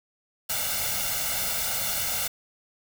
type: noise with comb filter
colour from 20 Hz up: white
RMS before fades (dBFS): -28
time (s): 0.49-2.28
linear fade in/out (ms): 10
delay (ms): 1.4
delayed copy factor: +0.9
effects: none

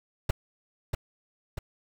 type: noise with echo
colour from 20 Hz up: brown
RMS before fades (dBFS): -23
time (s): 0.29-0.31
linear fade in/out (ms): 5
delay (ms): 640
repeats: 2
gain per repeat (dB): -5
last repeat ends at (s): 1.59
effects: none

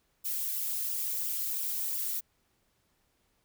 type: noise with flanger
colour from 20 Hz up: violet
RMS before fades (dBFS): -33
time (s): 0.24-2.21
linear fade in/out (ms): 20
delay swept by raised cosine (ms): 0.46 to 4.36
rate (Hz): 2.9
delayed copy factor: -1
effects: pink hiss -73 dBFS RMS until 3.44 s

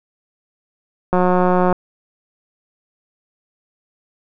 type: click train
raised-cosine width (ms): 1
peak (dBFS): -3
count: 109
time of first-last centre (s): 1.13-1.727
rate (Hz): 181
effects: none

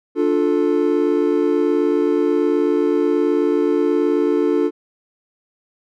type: chord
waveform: triangle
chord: D minor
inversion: none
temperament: just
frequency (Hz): 293.7 / 352.4 / 440.5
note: D4 / F4 / A4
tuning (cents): 0 / +16 / +2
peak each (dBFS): -17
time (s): 0.15-4.71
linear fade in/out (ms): 50
effects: none

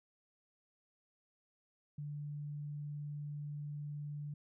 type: tone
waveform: sine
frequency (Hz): 146.83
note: D3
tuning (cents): 0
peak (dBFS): -40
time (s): 1.98-4.34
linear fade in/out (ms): 5
effects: none

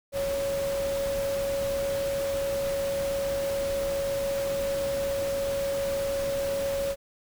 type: tone in noise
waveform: sine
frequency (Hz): 554.4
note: C#5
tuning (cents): 0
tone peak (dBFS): -26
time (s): 0.12-6.96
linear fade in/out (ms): 50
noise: pink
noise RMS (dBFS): -37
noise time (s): 0.12-6.96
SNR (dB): +8
effects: none

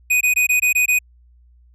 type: tone bursts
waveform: square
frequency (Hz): 2489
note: D#7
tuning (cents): 0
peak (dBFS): -14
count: 7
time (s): 0.1-0.99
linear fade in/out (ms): 10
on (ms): 110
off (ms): 20
effects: added 60 Hz sine -48 dBFS peak until 1.74 s + resampled to 32000 Hz

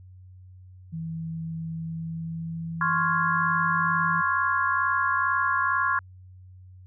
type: tone with pitch glide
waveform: sine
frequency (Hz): 163 to 167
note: E3 to E3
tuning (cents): -19 to +23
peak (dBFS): -30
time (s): 0.92-4.22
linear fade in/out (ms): 20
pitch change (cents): +42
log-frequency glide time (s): 1.76-3.59
type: chord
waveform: sine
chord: Db major seventh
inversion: third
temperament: equal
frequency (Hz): 1046.5 / 1108.7 / 1396.9 / 1661.2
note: C6 / Db6 / F6 / Ab6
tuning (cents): 0 / 0 / 0 / 0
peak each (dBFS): -27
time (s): 2.81-5.99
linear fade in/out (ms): 2
effects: added 92 Hz sine -45 dBFS peak until 6.86 s

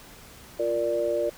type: chord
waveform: sine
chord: Bb major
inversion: second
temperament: equal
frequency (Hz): 349.2 / 466.2 / 587.3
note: F4 / Bb4 / D5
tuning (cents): 0 / 0 / 0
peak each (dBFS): -30 / -29 / -25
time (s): 0.59-1.3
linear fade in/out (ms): 10
effects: pink hiss -48 dBFS RMS until 1.37 s

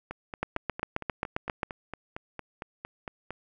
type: two click trains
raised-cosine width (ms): 0.5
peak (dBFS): -21 / -13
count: 15 / 10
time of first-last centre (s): 0.11-3.306 / 0.43-1.632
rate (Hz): 4.38 / 7.49
effects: none

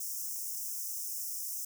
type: high-pass noise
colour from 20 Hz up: white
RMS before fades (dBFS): -38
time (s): 0-1.65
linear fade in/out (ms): 5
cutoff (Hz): 5300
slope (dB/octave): 96
effects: none

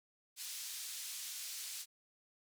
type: band-pass noise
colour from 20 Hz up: pink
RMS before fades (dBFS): -45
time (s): 0.36-1.86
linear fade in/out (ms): 50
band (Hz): 4200 to 13000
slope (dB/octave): 12
effects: none

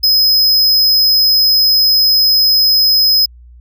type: tone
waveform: square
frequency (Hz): 5080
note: D#8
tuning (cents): +35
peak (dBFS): -8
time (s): 0.03-3.26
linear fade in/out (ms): 10
effects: added 60 Hz sine -36 dBFS peak until 3.6 s

